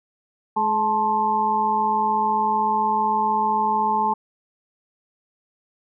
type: harmonic tone with a mistuned harmonic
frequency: 211.5 Hz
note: G#3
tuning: 32 cents sharp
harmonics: 1 / 2 / 4 / 5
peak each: -30 / -31 / -19 / -25 dBFS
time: 0.56-4.14 s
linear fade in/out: 10 ms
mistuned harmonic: 4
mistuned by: +55 cents
effects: none